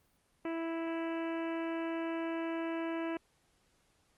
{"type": "harmonic tone", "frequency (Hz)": 329.6, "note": "E4", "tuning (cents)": 0, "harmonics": [1, 2, 3, 4, 5, 6, 7, 8, 9], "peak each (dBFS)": [-35, -41, -45, -50, -48, -53, -52, -52, -57], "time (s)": [0.45, 3.17], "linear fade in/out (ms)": 2, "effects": ["pink hiss -72 dBFS RMS until 4.17 s", "Opus 32 kbps"]}